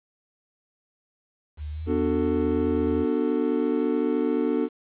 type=tone with pitch glide; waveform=sine; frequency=75.1 to 81.43 Hz; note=D2 to E2; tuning=+39 to -21 cents; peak=-30 dBFS; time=1.57-3.06 s; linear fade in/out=50 ms; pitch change=+140 cents; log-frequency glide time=1.71-1.87 s
type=chord; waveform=triangle; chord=B minor seventh; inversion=none; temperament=just; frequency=246.9 / 296.3 / 370.4 / 444.5 Hz; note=B3 / D4 / F#4 / A4; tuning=0 / +15 / +2 / +18 cents; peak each=-25 / -24 / -27 / -25 dBFS; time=1.86-4.69 s; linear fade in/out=50 ms
effects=resampled to 8000 Hz + 9-bit